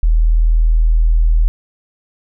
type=tone; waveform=sine; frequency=40.27 Hz; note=E1; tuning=40 cents flat; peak=-8 dBFS; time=0.03-1.48 s; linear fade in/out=0 ms; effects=none